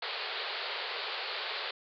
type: band-pass noise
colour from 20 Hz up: white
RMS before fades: -37 dBFS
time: 0.02-1.71 s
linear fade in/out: 5 ms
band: 380 to 4600 Hz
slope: 96 dB/octave
effects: none